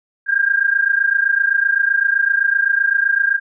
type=tone pair together; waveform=sine; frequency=1591.2 / 1619 Hz; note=G6 / G#6; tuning=+25 / -45 cents; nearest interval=unison; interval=30 cents; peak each=-16 dBFS; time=0.26-3.4 s; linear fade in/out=50 ms; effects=none